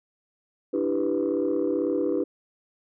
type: chord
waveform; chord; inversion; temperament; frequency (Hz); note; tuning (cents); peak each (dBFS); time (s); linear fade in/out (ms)
sine; E minor seventh; third; equal; 293.7 / 329.6 / 392 / 493.9; D4 / E4 / G4 / B4; 0 / 0 / 0 / 0; -27; 0.73-2.24; 10
effects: tanh soft clip ceiling -16 dBFS